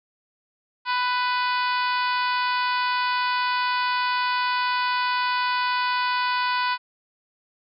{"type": "harmonic tone", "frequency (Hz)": 496.2, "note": "B4", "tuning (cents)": 8, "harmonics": [2, 3, 4, 5, 6, 7, 8, 9, 10], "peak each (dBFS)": [-23, -28, -34, -32, -36, -37, -38, -35, -42], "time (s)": [0.85, 6.78], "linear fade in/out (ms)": 50, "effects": []}